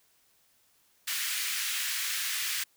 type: high-pass noise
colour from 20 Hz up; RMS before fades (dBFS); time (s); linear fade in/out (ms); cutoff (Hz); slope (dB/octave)
pink; -32; 1.07-2.64; 10; 1700; 24
effects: white hiss -67 dBFS RMS until 2.76 s